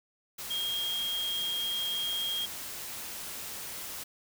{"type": "tone in noise", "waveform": "sine", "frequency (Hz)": 3241, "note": "G#7", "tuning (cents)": -43, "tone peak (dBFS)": -30, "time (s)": [0.5, 2.46], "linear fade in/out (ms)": 10, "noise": "white", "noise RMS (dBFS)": -40, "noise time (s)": [0.38, 4.04], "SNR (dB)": 7, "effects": []}